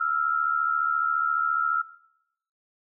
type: tone pair together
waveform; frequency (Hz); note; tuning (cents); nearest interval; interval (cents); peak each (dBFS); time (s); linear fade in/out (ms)
sine; 1318.5 / 1393; E6 / F6; 0 / -5; minor second; 95; -25 / -26; 0-1.82; 10
effects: noise-tail reverb RT60 0.8 s tail -18 dB re dry